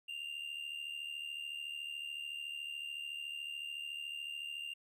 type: tone with amplitude modulation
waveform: triangle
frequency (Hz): 2794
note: F7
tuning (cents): 0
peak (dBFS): -36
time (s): 0.08-4.74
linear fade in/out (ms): 10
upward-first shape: sine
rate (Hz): 73.8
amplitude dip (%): 65
effects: none